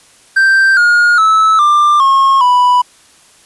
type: tone with pitch steps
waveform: triangle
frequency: 1568 / 1429.6 / 1303.4 / 1188.3 / 1083.4 / 987.8 Hz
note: G6 / F6 / E6 / D6 / C#6 / B5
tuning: 0 / +40 / -20 / +20 / -40 / 0 cents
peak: -4 dBFS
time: 0.36-2.82 s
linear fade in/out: 10 ms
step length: 410 ms
effects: white hiss -45 dBFS RMS until 3.45 s + resampled to 24000 Hz